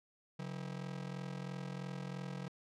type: ring-modulated tone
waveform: 45% pulse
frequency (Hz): 160.4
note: E3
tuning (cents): -47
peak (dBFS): -38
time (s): 0.39-2.48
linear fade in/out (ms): 0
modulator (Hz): 21.5
effects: low-pass 6000 Hz 12 dB/octave